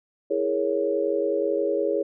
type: chord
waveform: sine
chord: A# half-diminished seventh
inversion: second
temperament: equal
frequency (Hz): 329.6 / 415.3 / 466.2 / 554.4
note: E4 / G#4 / A#4 / C#5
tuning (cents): 0 / 0 / 0 / 0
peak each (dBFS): -29 / -25 / -29 / -26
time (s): 0.3-2.03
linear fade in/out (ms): 10
effects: none